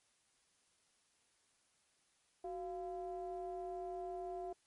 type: ring-modulated tone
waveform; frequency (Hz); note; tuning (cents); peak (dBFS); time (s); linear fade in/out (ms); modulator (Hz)
triangle; 162.1; E3; -29; -36; 2.44-4.53; 5; 533
effects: white hiss -75 dBFS RMS until 4.66 s + MP3 48 kbps